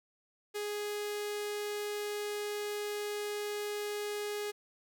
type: tone with notch filter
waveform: sawtooth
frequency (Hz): 415.3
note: G#4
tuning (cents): 0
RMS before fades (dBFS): -37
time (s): 0.54-4.52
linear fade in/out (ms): 20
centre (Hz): 1000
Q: 1.4
effects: none